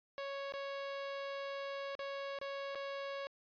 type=tone with dropouts; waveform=sawtooth; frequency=554.4 Hz; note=C#5; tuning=in tune; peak=-36 dBFS; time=0.18-3.27 s; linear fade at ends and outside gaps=0 ms; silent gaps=0.523-0.538 / 1.952-1.992 / 2.388-2.414 / 2.748-2.755 s; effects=resampled to 11025 Hz